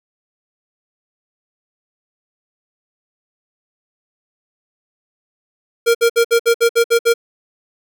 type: tone bursts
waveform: square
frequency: 466.2 Hz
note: A#4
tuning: in tune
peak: -10 dBFS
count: 9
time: 5.86-7.14 s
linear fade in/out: 20 ms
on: 88 ms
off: 61 ms
effects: none